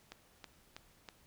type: click train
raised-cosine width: 0.2 ms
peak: -29 dBFS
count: 4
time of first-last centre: 0.12-1.088 s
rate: 3.1 Hz
effects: pink hiss -66 dBFS RMS until 1.26 s